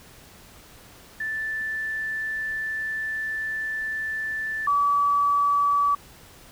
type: tone pair in turn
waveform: sine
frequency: 1760 / 1146.7 Hz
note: A6 / D6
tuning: 0 / -42 cents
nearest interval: perfect fifth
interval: 742 cents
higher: first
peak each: -26 / -18 dBFS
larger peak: second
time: 1.2-4.67 / 4.67-5.95 s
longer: first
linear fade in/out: 5 ms
effects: pink hiss -49 dBFS RMS until 6.51 s